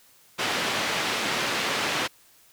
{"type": "band-pass noise", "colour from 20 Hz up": "white", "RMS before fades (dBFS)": -27, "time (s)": [0.38, 2.08], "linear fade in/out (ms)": 20, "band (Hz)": [150, 3200], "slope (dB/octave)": 12, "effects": ["white hiss -57 dBFS RMS until 2.52 s"]}